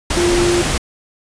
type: tone in noise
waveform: sine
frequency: 349.2 Hz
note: F4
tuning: in tune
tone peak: -13 dBFS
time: 0.17-0.62 s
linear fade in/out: 5 ms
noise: pink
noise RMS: -18 dBFS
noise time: 0.1-0.78 s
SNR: +2 dB
effects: resampled to 22050 Hz